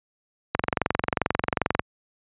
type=click train; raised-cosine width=0.5 ms; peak=-5 dBFS; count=29; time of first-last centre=0.55-1.794 s; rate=22.5 Hz; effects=high-pass 60 Hz 12 dB/octave + resampled to 8000 Hz